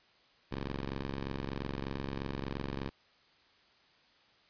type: ring-modulated tone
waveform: 10% pulse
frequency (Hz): 68.5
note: C#2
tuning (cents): -20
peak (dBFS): -25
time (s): 0.51-2.9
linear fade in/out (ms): 10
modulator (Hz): 56.9
effects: white hiss -65 dBFS RMS until 4.49 s + resampled to 11025 Hz

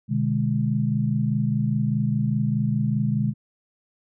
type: chord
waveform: sine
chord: G# diminished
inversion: first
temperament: just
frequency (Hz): 124.59 / 149.51 / 207.7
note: B2 / D3 / G#3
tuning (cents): +16 / +31 / 0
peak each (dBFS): -24 / -25 / -24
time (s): 0.08-3.34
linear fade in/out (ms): 50
effects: none

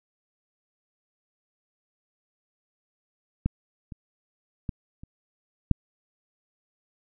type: clicks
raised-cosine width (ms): 5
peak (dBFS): -11 / -26 / -17 / -30 / -6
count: 5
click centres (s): 3.46 / 3.922 / 4.692 / 5.035 / 5.713
effects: none

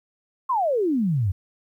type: exponential sweep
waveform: sine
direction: down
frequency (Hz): 1100 to 86.5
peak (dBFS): -19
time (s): 0.49-1.32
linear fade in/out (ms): 10
effects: 10-bit

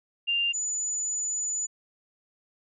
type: tone pair in turn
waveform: sine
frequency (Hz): 2793 / 6971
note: F7 / A8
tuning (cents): -1 / -17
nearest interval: octave + major third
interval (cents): 1584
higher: second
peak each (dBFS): -23 / -27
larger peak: first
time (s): 0.27-0.53 / 0.53-1.67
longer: second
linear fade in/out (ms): 20
effects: none

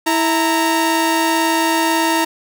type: tone pair together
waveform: sawtooth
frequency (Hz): 327.4 / 924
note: E4 / A#5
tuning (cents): -12 / -16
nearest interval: octave + tritone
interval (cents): 1796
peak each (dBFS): -13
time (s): 0.06-2.25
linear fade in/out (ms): 10
effects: none

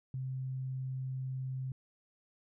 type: tone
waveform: sine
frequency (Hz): 130.81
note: C3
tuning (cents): 0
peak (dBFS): -35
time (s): 0.14-1.72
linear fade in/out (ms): 2
effects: none

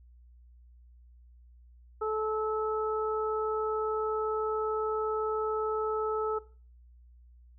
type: harmonic tone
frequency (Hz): 433.7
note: A4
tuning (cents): -25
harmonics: 1 / 2 / 3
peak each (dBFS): -30 / -38 / -34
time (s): 2.01-6.39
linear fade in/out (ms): 10
effects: noise-tail reverb RT60 0.4 s tail -18 dB re dry + added 60 Hz sine -53 dBFS peak until 7.58 s

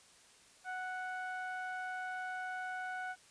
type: tone with low-pass filter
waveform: sawtooth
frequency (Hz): 740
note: F#5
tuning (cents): 0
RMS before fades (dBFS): -41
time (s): 0.64-3.16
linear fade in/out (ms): 50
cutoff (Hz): 1600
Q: 2.5
effects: white hiss -62 dBFS RMS until 3.3 s + resampled to 22050 Hz

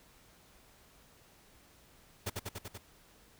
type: noise with echo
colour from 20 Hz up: pink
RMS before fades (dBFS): -35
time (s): 2.26-2.3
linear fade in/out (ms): 10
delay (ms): 96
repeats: 5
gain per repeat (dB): -2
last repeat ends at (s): 2.78
effects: pink hiss -62 dBFS RMS until 3.39 s

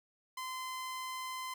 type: tone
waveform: sawtooth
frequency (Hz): 1031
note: C6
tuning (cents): -26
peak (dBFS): -35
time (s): 0.37-1.54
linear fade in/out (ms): 5
effects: none

